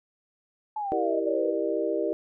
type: exponential sweep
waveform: sine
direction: down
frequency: 870 to 470 Hz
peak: -28 dBFS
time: 0.76-1.54 s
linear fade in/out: 5 ms
type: chord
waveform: sine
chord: E half-diminished seventh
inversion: none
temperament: equal with one note detuned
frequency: 329.6 / 392 / 466.2 / 600 Hz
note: E4 / G4 / Bb4 / D5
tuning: 0 / 0 / 0 / +37 cents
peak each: -30 dBFS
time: 0.92-2.13 s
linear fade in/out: 0 ms
effects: none